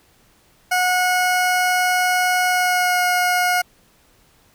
20% pulse tone with pitch glide, 729 to 721 Hz, F#5 to F#5, -26 to -45 cents, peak -11 dBFS, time 0.71-3.62 s, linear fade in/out 10 ms, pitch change -19 cents, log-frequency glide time 2.47-3.03 s, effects pink hiss -56 dBFS RMS until 4.54 s

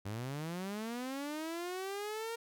sawtooth linear sweep, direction up, 95.8 to 466.2 Hz, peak -34 dBFS, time 0.05-2.36 s, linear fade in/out 10 ms, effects none

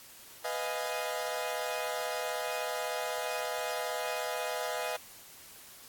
sawtooth chord, F half-diminished seventh, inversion second, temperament equal with one note detuned, 497.6 / 622.3 / 698.5 / 830.6 Hz, Cb5 / Eb5 / F5 / Ab5, +13 / 0 / 0 / 0 cents, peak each -34 / -33 / -35 / -36 dBFS, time 0.44-4.97 s, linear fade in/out 10 ms, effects white hiss -52 dBFS RMS until 5.88 s + AAC 64 kbps

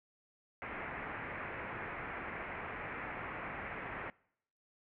white low-pass noise, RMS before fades -43 dBFS, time 0.62-4.1 s, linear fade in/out 0 ms, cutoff 2300 Hz, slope 48 dB/octave, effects noise-tail reverb RT60 0.7 s tail -24 dB re dry

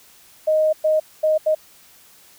sine tone bursts at uneven times, 622.3 Hz, D#5, in tune, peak -14 dBFS, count 4, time 0.47-0.73 / 0.84-1 / 1.23-1.38 / 1.46-1.55 s, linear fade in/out 10 ms, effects white hiss -50 dBFS RMS until 2.38 s

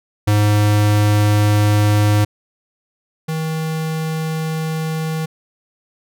square tone pair in turn, 104.5 / 158.98 Hz, G#2 / D#3, +11 / +38 cents, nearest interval perfect fifth, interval 727 cents, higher second, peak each -12 / -20 dBFS, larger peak first, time 0.27-2.25 / 3.28-5.26 s, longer neither, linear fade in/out 10 ms, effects none

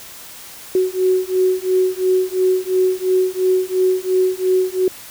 sine beating tone pair, 370 / 372.9 Hz, F#4 / F#4, 0 / +14 cents, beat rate 2.9 Hz, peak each -17 dBFS, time 0.75-4.88 s, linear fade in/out 2 ms, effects white hiss -37 dBFS RMS until 5.1 s

